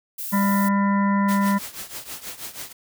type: noise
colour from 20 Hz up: violet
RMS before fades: -31 dBFS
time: 0.18-0.69 s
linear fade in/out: 10 ms
type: harmonic tone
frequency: 199.3 Hz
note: G3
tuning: 29 cents sharp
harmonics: 1 / 3 / 5 / 7 / 9 / 10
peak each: -18 / -33 / -24 / -35 / -33 / -36 dBFS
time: 0.32-1.59 s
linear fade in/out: 20 ms
type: noise with tremolo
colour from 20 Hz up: white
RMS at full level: -32 dBFS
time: 1.28-2.73 s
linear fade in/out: 10 ms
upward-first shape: triangle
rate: 6.2 Hz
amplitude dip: 85%
effects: none